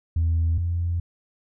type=tone pair in turn; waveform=sine; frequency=82.41 / 85.9 Hz; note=E2 / F2; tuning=0 / -28 cents; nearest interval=minor second; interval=72 cents; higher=second; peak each=-17 / -21 dBFS; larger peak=first; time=0.16-0.58 / 0.58-1 s; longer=neither; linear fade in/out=5 ms; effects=tanh soft clip ceiling -16 dBFS